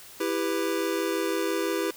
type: chord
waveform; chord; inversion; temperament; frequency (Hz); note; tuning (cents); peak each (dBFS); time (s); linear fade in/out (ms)
square; E minor; none; just; 329.6 / 395.6 / 494.4; E4 / G4 / B4; 0 / +16 / +2; -30 / -30 / -32; 0.2-1.91; 5
effects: white hiss -47 dBFS RMS until 1.96 s